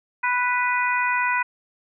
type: harmonic tone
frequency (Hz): 493.9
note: B4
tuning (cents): 0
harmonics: 2 / 3 / 4 / 5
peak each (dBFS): -23 / -25 / -26 / -27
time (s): 0.23-1.43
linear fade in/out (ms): 10
effects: none